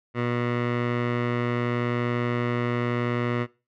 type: tone with low-pass filter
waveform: 15% pulse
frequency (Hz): 120.8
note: B2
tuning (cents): -38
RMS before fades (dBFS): -26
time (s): 0.14-3.47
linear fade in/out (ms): 50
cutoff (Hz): 2100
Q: 1.6
effects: noise-tail reverb RT60 0.3 s tail -20 dB re dry